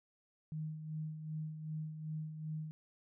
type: tone with tremolo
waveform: sine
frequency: 155.6 Hz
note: D#3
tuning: in tune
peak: -37 dBFS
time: 0.52-2.71 s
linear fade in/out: 0 ms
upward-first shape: sine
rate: 2.6 Hz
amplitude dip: 55%
effects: none